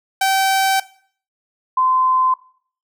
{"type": "tone pair in turn", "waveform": ["sawtooth", "sine"], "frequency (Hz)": [772, 1030.5], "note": ["G5", "C6"], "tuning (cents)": [-27, -27], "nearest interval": "perfect fourth", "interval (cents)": 500, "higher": "second", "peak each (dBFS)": [-10, -13], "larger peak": "first", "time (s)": [[0.21, 0.8], [1.77, 2.34]], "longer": "first", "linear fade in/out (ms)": 5, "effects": ["noise-tail reverb RT60 0.5 s tail -18 dB re dry"]}